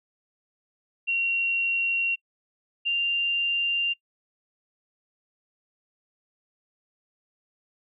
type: tone pair in turn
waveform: sine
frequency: 2746 / 2786 Hz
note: F7 / F7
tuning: -30 / -5 cents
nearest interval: unison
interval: 25 cents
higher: second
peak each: -22 dBFS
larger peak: neither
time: 1.07-2.16 / 2.85-3.94 s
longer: neither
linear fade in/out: 20 ms
effects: noise-tail reverb RT60 0.1 s tail -26 dB re dry